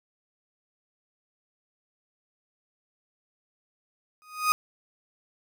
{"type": "tone with exponential growth", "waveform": "35% pulse", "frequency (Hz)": 1244.5, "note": "D#6", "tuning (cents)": 0, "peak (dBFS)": -15, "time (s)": [4.22, 4.52], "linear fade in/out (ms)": 0, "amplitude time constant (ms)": 65, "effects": []}